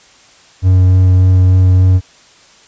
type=tone with vibrato; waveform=triangle; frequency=92.5 Hz; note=F#2; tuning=in tune; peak=-3 dBFS; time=0.62-2.01 s; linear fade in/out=50 ms; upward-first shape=sine; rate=3.4 Hz; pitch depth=9 cents each way; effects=white hiss -44 dBFS RMS until 2.67 s + resampled to 16000 Hz